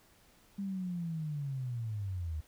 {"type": "linear sweep", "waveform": "sine", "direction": "down", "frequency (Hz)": [200.9, 74.3], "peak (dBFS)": -34, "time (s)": [0.58, 2.41], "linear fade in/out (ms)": 10, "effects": ["pink hiss -64 dBFS RMS until 2.47 s"]}